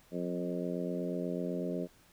harmonic tone with a mistuned harmonic, 88.1 Hz, F2, 16 cents sharp, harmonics 2 / 3 / 4 / 5 / 6 / 7, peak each -37 / -39 / -40 / -41 / -42 / -42 dBFS, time 0.11-1.88 s, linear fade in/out 50 ms, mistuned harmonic 2, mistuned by +16 cents, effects pink hiss -63 dBFS RMS until 2.12 s

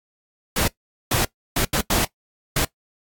pink noise bursts at uneven times, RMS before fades -20 dBFS, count 6, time 0.56-0.68 / 1.11-1.25 / 1.56-1.65 / 1.73-1.81 / 1.9-2.05 / 2.56-2.65 s, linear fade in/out 5 ms, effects noise-tail reverb RT60 0.1 s tail -19 dB re dry + AAC 64 kbps

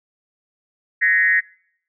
sine tone with frequency modulation, 1864.7 Hz, A#6, in tune, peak -13 dBFS, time 1.01-1.41 s, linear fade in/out 20 ms, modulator 179 Hz, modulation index 0.98, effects noise-tail reverb RT60 0.7 s tail -25 dB re dry

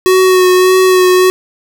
square tone with vibrato, 370 Hz, F#4, in tune, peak -6 dBFS, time 0.06-1.3 s, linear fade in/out 0 ms, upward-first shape sine, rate 1.7 Hz, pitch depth 20 cents each way, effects none

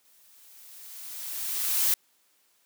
blue noise with exponential growth, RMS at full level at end -22 dBFS, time 0.05-1.94 s, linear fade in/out 1 ms, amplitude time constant 410 ms, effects white hiss -67 dBFS RMS until 2.65 s + high-pass 200 Hz 12 dB/octave

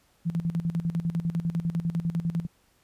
sine tone with tremolo, 167.5 Hz, E3, 28 cents sharp, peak -23 dBFS, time 0.25-2.47 s, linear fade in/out 20 ms, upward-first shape square, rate 10 Hz, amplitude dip 75%, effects pink hiss -65 dBFS RMS until 2.83 s + resampled to 32000 Hz

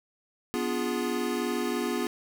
square chord, B diminished seventh, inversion none, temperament equal with one note detuned, 246.9 / 290 / 349.2 / 415.3 Hz, B3 / D4 / F4 / Ab4, 0 / -22 / 0 / 0 cents, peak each -32 / -37 / -33 / -34 dBFS, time 0.54-2.07 s, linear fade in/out 0 ms, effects none

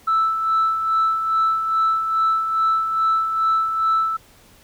sine tone with tremolo, 1318 Hz, E6, 1 cent flat, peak -13 dBFS, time 0.07-4.17 s, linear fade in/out 10 ms, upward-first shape sine, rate 2.4 Hz, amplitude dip 55%, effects tanh soft clip ceiling -12 dBFS + pink hiss -51 dBFS RMS until 4.63 s

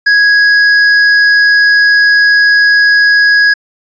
triangle tone with hard clipping, 1661.2 Hz, G#6, in tune, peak -6 dBFS, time 0.06-3.54 s, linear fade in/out 10 ms, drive 13 dB, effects resampled to 16000 Hz

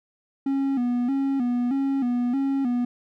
triangle tone with vibrato, 258.1 Hz, C4, 23 cents flat, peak -19 dBFS, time 0.46-2.85 s, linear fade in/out 5 ms, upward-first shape square, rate 1.6 Hz, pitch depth 100 cents each way, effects none

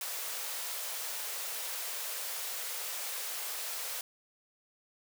white high-pass noise, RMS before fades -38 dBFS, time 0.01-4.01 s, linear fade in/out 2 ms, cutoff 430 Hz, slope 48 dB/octave, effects none

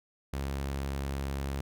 sawtooth tone, 68.7 Hz, C#2, 15 cents flat, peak -28 dBFS, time 0.33-1.61 s, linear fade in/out 5 ms, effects none

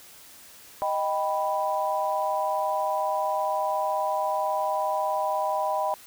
sine chord, Eb augmented, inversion none, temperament equal, 622.3 / 784 / 987.8 Hz, Eb5 / G5 / B5, 0 / 0 / 0 cents, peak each -28 dBFS, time 0.82-5.94 s, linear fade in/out 0 ms, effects white hiss -49 dBFS RMS until 6.06 s

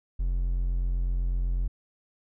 triangle tone, 44 Hz, F1, 14 cents sharp, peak -22 dBFS, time 0.19-1.68 s, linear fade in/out 10 ms, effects none

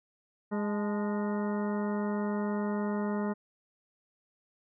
harmonic tone with a mistuned harmonic, 206.6 Hz, G#3, 9 cents flat, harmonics 1 / 2 / 3 / 4 / 5 / 6 / 7 / 9, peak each -30 / -36 / -40 / -42 / -44 / -46 / -47 / -49 dBFS, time 0.51-3.34 s, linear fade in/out 20 ms, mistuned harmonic 4, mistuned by +76 cents, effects none

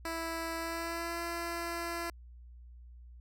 10% pulse tone with pitch glide, 329.6 to 339.8 Hz, E4 to F4, 0 to -47 cents, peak -27 dBFS, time 0.05-2.1 s, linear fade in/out 2 ms, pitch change +53 cents, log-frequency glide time 0.57-1.21 s, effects added 60 Hz sine -49 dBFS peak until 3.2 s

